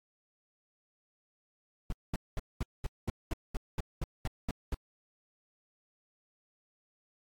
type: noise bursts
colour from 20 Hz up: brown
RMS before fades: -32 dBFS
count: 13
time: 1.9-4.745 s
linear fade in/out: 2 ms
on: 25 ms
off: 210 ms
effects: AAC 64 kbps